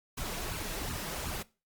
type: noise with flanger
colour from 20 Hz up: pink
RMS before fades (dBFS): -37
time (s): 0.17-1.43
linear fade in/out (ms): 10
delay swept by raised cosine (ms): 0.71 to 6.21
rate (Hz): 2.7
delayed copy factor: +0.75
effects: noise-tail reverb RT60 0.3 s tail -20 dB re dry + Opus 48 kbps